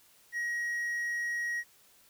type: tone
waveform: triangle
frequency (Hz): 1896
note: A#6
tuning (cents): +29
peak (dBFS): -29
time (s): 0.32-1.64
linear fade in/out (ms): 50
effects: white hiss -62 dBFS RMS until 2.09 s